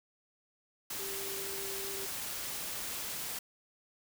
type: tone in noise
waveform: sine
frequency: 392 Hz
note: G4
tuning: in tune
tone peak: -43 dBFS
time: 0.99-2.06 s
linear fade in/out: 5 ms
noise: white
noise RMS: -39 dBFS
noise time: 0.9-3.39 s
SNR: -7 dB
effects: none